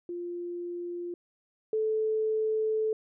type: tone pair in turn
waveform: sine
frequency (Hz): 349.2 / 436.3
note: F4 / A4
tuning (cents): 0 / -15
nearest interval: major third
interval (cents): 385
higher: second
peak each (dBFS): -33 / -25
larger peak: second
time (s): 0.09-1.14 / 1.73-2.93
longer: second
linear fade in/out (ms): 2
effects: none